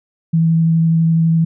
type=tone with vibrato; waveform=sine; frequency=163.7 Hz; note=E3; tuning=12 cents flat; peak=-10 dBFS; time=0.33-1.45 s; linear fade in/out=10 ms; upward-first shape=sine; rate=12 Hz; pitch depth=10 cents each way; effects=none